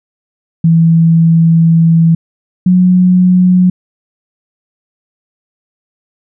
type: tone pair in turn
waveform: sine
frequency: 164.81 / 181.81 Hz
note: E3 / F#3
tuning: 0 / -30 cents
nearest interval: major second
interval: 170 cents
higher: second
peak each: -4 dBFS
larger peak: neither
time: 0.64-2.15 / 2.66-3.7 s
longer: first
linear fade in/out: 5 ms
effects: none